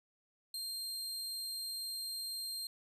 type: tone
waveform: sawtooth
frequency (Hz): 4186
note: C8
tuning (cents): 0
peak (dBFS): -36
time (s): 0.54-2.67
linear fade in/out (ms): 2
effects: resampled to 32000 Hz + 13-bit